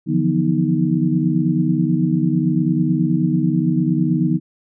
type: tone cluster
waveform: sine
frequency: 148.5 / 169.2 / 178.3 / 245.1 / 314.2 Hz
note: D3 / E3 / F3 / B3 / D#4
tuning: +20 / +45 / +36 / -13 / +17 cents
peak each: -21 dBFS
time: 0.06-4.4 s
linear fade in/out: 50 ms
effects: none